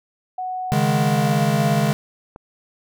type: tone with pitch glide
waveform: sine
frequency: 740 to 690.4 Hz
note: F#5 to F5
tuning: 0 to -20 cents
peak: -24 dBFS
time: 0.38-1.92 s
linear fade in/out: 5 ms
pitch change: -120 cents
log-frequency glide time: 0.94-1.55 s
type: chord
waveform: square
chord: C# suspended second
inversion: none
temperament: equal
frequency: 138.59 / 155.56 / 207.7 Hz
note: C#3 / D#3 / G#3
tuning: 0 / 0 / 0 cents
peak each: -22 dBFS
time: 0.72-1.93 s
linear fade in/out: 0 ms
type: clicks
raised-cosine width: 1 ms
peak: -32 / -24 dBFS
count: 2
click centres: 1.733 / 2.361 s
effects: none